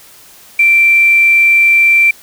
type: tone with quantisation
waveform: sine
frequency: 2349 Hz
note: D7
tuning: in tune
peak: -5 dBFS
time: 0.59-2.11 s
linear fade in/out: 5 ms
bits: 5
effects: white hiss -40 dBFS RMS until 2.22 s